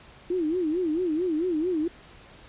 sine tone with vibrato, 335.1 Hz, E4, 29 cents sharp, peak -23 dBFS, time 0.3-1.88 s, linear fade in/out 5 ms, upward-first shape sine, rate 4.5 Hz, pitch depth 180 cents each way, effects pink hiss -50 dBFS RMS until 2.48 s + resampled to 8000 Hz

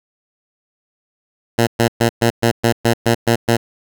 10% pulse tone bursts, 116.6 Hz, A#2, 1 cent sharp, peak -3 dBFS, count 10, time 1.58-3.57 s, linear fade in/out 10 ms, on 91 ms, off 120 ms, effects none

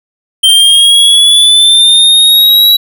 square linear sweep, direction up, 3136 to 3909 Hz, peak -3 dBFS, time 0.43-2.77 s, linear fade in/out 10 ms, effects none

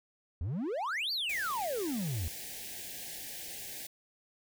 triangle exponential two-way sweep, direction up then down, 74.2 to 4748 to 74.2 Hz, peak -30 dBFS, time 0.41-2.28 s, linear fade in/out 0 ms, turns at 1.12 s
white band-stop noise, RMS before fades -43 dBFS, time 1.29-3.87 s, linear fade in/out 5 ms, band 850 to 1600 Hz, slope 96 dB/octave
effects none

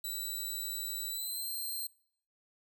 5% pulse tone with pitch glide, 3951 to 4159 Hz, B7 to C8, 0 to -11 cents, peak -29 dBFS, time 0.04-1.87 s, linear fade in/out 5 ms, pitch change +89 cents, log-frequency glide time 1.09-1.49 s, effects noise-tail reverb RT60 0.7 s tail -26 dB re dry

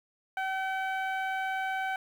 15% pulse tone with low-pass filter, 764 Hz, G5, 45 cents flat, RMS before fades -32 dBFS, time 0.37-1.96 s, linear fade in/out 2 ms, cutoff 1600 Hz, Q 0.86, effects 9-bit

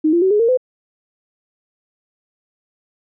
sine tone with pitch steps, 311.1 / 343.2 / 378.6 / 417.7 / 460.8 / 508.3 Hz, D#4 / F4 / F#4 / G#4 / A#4 / B4, 0 / -30 / +40 / +10 / -20 / +50 cents, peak -11 dBFS, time 0.04-0.574 s, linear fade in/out 10 ms, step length 89 ms, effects none

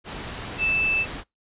sine tone in noise, 2637 Hz, E7, in tune, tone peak -20 dBFS, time 0.58-1.06 s, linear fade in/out 50 ms, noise pink, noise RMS -34 dBFS, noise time 0.04-1.24 s, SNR +11 dB, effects noise-tail reverb RT60 0.2 s tail -26 dB re dry + resampled to 8000 Hz

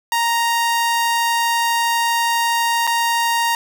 sawtooth tone with dropouts, 932.3 Hz, A#5, in tune, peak -12 dBFS, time 0.12-3.55 s, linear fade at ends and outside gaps 1 ms, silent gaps 2.869-2.874 s, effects none

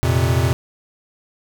square chord, F suspended fourth, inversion none, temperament equal, 87.31 / 116.54 / 130.81 Hz, F2 / Bb2 / C3, 0 / 0 / 0 cents, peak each -20 dBFS, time 0.03-0.53 s, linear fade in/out 0 ms, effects none

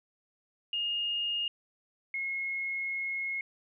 sine tone pair in turn, 2842 / 2165 Hz, F7 / C#7, +30 / -41 cents, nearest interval perfect fourth, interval 471 cents, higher first, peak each -29 / -31 dBFS, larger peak first, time 0.73-1.48 / 2.14-3.41 s, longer second, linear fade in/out 2 ms, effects none

